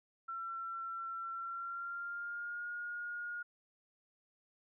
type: tone with pitch glide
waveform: sine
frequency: 1352 to 1430.7 Hz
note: E6 to F6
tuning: +43 to +41 cents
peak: -39 dBFS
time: 0.28-3.43 s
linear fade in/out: 10 ms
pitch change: +98 cents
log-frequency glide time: 1.3-2.67 s
effects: none